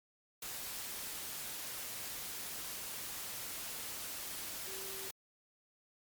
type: tone in noise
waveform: sine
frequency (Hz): 385.8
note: G4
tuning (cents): -28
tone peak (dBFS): -50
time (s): 4.67-5.09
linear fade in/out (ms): 5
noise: white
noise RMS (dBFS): -43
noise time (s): 0.42-5.11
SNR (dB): -10
effects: MP3 96 kbps